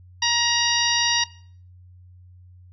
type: harmonic tone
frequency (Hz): 945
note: A#5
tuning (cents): +23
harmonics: 1 / 2 / 3 / 4 / 5 / 6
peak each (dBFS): -26 / -26 / -26 / -26 / -26 / -26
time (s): 0.22-1.24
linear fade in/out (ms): 5
effects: noise-tail reverb RT60 0.5 s tail -19 dB re dry + added 90 Hz sine -45 dBFS peak until 2.72 s